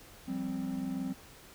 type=chord; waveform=triangle; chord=F suspended second; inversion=none; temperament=equal; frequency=174.61 / 196 / 261.6 Hz; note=F3 / G3 / C4; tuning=0 / 0 / 0 cents; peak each=-39 / -36 / -33 dBFS; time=0.27-1.14 s; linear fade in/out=20 ms; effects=pink hiss -54 dBFS RMS until 1.54 s